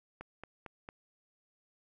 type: click train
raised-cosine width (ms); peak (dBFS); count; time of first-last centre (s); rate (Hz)
0.5; -29; 4; 0.21-0.889; 4.42
effects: none